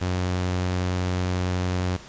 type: tone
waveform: sawtooth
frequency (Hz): 90.9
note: F#2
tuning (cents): -30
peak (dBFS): -19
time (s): 0.01-1.97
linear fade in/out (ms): 10
effects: pink hiss -44 dBFS RMS until 2.08 s + resampled to 16000 Hz